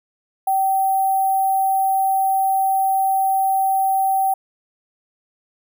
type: tone with sample-and-hold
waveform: sine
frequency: 772 Hz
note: G5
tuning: 27 cents flat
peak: -15 dBFS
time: 0.47-4.34 s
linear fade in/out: 5 ms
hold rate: 11025 Hz
effects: none